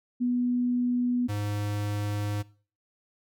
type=tone pair in turn; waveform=sine / square; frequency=245.5 / 103.44 Hz; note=B3 / G#2; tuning=-10 / -6 cents; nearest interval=octave + minor third; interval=1496 cents; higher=first; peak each=-23 / -29 dBFS; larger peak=first; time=0.2-1.28 / 1.28-2.43 s; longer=second; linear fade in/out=20 ms; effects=noise-tail reverb RT60 0.4 s tail -20 dB re dry